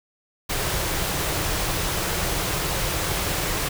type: band-stop noise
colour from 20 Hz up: pink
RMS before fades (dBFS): -25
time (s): 0.49-3.69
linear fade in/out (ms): 10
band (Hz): 200 to 280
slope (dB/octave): 96
effects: none